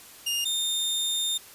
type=tone pair in turn; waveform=sawtooth; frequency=2827 / 3639 Hz; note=F7 / A#7; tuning=+20 / -42 cents; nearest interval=major third; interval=438 cents; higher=second; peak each=-22 dBFS; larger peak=neither; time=0.26-0.45 / 0.45-1.38 s; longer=second; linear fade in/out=10 ms; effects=white hiss -48 dBFS RMS until 1.54 s + resampled to 32000 Hz